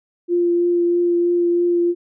sine tone with vibrato, 347.5 Hz, F4, 9 cents flat, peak -14 dBFS, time 0.28-1.95 s, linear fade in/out 50 ms, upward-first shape triangle, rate 3.1 Hz, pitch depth 13 cents each way, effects none

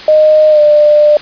sine tone with pitch glide, 616 to 597.1 Hz, D#5 to D5, -17 to +29 cents, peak -3 dBFS, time 0.08-1.17 s, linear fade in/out 2 ms, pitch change -54 cents, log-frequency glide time 0.5-0.6 s, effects white hiss -28 dBFS RMS until 1.21 s + resampled to 11025 Hz

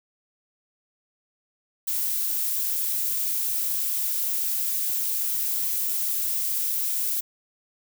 violet noise, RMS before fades -26 dBFS, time 1.87-7.21 s, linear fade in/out 10 ms, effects none

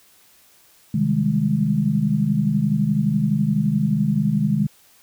sine chord, Ab major seventh, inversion first, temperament equal, 130.81 / 155.56 / 196 / 207.7 Hz, C3 / Eb3 / G3 / Ab3, 0 / 0 / 0 / 0 cents, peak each -25 / -21 / -26 / -20 dBFS, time 0.94-4.67 s, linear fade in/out 5 ms, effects white hiss -54 dBFS RMS until 5.02 s

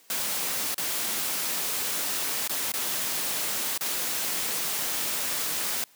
white noise with dropouts, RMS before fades -29 dBFS, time 0.1-5.84 s, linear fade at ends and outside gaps 1 ms, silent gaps 0.744-0.78 / 2.476-2.495 / 2.719-2.738 / 3.777-3.809 s, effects white hiss -58 dBFS RMS until 5.95 s + high-pass 150 Hz 12 dB/octave

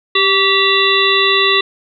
harmonic tone with a mistuned harmonic, 392 Hz, G4, in tune, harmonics 1 / 3 / 5 / 7 / 9 / 10, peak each -17 / -17 / -17 / -17 / -17 / -17 dBFS, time 0.15-1.61 s, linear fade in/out 5 ms, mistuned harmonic 3, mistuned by -41 cents, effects none

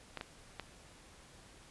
clicks, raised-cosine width 0.3 ms, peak -24 dBFS, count 3, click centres 0.173 / 0.211 / 0.597 s, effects pink hiss -58 dBFS RMS until 1.7 s + resampled to 24000 Hz

